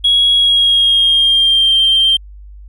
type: tone with pitch glide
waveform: triangle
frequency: 3322 to 3156 Hz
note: G#7 to G7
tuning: 0 to +11 cents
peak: -5 dBFS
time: 0.04-2.17 s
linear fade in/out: 10 ms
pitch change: -89 cents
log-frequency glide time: 0.34-1.77 s
effects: tanh soft clip ceiling -5 dBFS + added 50 Hz sine -32 dBFS peak until 2.68 s